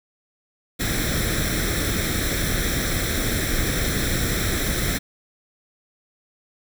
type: noise with comb filter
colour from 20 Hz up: pink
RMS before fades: -23 dBFS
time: 0.79-4.99 s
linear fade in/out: 20 ms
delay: 0.53 ms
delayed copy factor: +0.75
effects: none